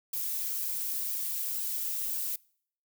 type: noise with flanger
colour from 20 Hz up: violet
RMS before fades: -33 dBFS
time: 0.13-2.36 s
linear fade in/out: 5 ms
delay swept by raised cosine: 1.4 to 4.5 ms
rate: 2 Hz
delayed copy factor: -0.7
effects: noise-tail reverb RT60 0.6 s tail -25 dB re dry